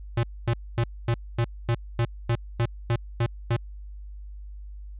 square tone bursts, 117.3 Hz, A#2, 11 cents sharp, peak -21 dBFS, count 12, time 0.17-3.566 s, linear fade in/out 5 ms, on 63 ms, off 240 ms, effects added 50 Hz sine -37 dBFS peak until 4.99 s + resampled to 8000 Hz

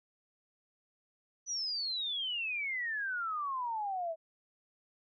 sine exponential sweep, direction down, 6010 to 633 Hz, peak -33 dBFS, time 1.46-4.16 s, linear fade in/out 50 ms, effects none

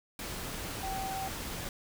sine tone in noise, 770 Hz, G5, 31 cents flat, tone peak -35 dBFS, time 0.83-1.28 s, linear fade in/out 2 ms, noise pink, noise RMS -39 dBFS, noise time 0.19-1.69 s, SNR +1 dB, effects none

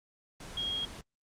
sine tone in noise, 3268 Hz, G#7, 29 cents flat, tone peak -31 dBFS, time 0.57-0.85 s, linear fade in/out 2 ms, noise pink, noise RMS -44 dBFS, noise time 0.4-1.01 s, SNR +10 dB, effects low-pass 8000 Hz 12 dB/octave + Opus 24 kbps

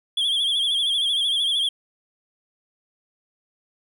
triangle tone with vibrato, 3311 Hz, G#7, 6 cents flat, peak -18 dBFS, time 0.17-1.69 s, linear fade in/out 5 ms, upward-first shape sine, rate 13 Hz, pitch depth 79 cents each way, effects none

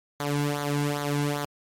sawtooth tone with flanger, 145 Hz, D3, 22 cents flat, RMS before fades -27 dBFS, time 0.2-1.45 s, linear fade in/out 0 ms, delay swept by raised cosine 0.37 to 1.67 ms, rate 2.5 Hz, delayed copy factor -0.75, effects MP3 64 kbps

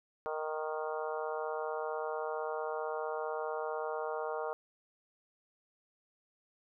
harmonic tone with a mistuned harmonic, 155.56 Hz, D#3, in tune, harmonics 3 / 4 / 5 / 6 / 7 / 8 / 9, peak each -38 / -40 / -42 / -44 / -45 / -46 / -47 dBFS, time 0.26-4.53 s, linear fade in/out 0 ms, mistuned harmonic 8, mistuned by -21 cents, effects none

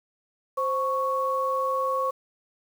sine tone pair together, 523.8 / 1108.7 Hz, C5 / C#6, +2 / 0 cents, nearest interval octave + minor second, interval 1298 cents, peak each -27 / -25 dBFS, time 0.57-2.11 s, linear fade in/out 10 ms, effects 8-bit

